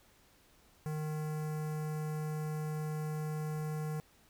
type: tone with notch filter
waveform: square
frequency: 153.7 Hz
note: D#3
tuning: 21 cents flat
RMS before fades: -37 dBFS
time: 0.86-4 s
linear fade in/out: 0 ms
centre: 3500 Hz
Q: 0.57
effects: pink hiss -65 dBFS RMS until 4.29 s